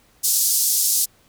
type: band-pass noise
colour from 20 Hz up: white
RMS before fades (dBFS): -19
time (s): 0.23-1.06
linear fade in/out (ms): 20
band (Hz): 4900 to 14000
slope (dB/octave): 24
effects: pink hiss -57 dBFS RMS until 1.28 s